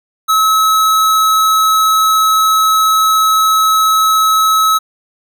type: tone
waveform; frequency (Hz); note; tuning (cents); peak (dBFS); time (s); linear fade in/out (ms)
square; 1291; E6; -37; -9; 0.28-4.79; 20
effects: none